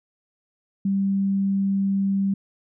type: tone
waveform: sine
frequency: 196 Hz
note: G3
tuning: in tune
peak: -19 dBFS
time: 0.85-2.34 s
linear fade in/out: 5 ms
effects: none